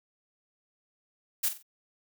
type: noise with echo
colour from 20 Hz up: blue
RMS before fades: -27 dBFS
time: 1.43-1.49 s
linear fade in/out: 10 ms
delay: 46 ms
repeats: 3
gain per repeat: -10 dB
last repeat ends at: 1.628 s
effects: none